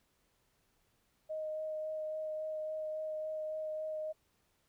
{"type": "tone with vibrato", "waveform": "sine", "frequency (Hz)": 622.3, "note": "D#5", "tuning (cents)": 0, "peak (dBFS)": -36, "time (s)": [1.29, 4.13], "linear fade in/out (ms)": 20, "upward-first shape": "sine", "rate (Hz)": 3.6, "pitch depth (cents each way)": 10, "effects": ["pink hiss -75 dBFS RMS until 4.68 s"]}